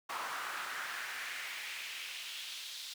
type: noise with high-pass filter sweep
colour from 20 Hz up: brown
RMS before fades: -42 dBFS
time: 0.09-2.94 s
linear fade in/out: 10 ms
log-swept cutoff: 1100 to 3900 Hz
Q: 2.2
effects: none